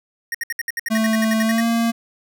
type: tone bursts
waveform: square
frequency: 1864.7 Hz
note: A#6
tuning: in tune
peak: -22 dBFS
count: 15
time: 0.32-1.605 s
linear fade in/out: 2 ms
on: 25 ms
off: 65 ms
type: tone with pitch glide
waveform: square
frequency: 220.9 to 230.7 Hz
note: A3 to A#3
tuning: +7 to -18 cents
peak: -17 dBFS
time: 0.9-1.92 s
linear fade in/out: 20 ms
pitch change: +75 cents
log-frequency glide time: 1.43-1.65 s
effects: none